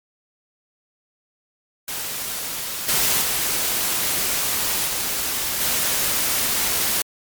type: noise with level steps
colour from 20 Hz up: white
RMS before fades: -28 / -19 / -22 / -24 / -21 dBFS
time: 1.88-7.02 s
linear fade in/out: 2 ms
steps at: 2.88 / 3.21 / 4.87 / 5.6 s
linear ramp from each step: 10 ms
effects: MP3 96 kbps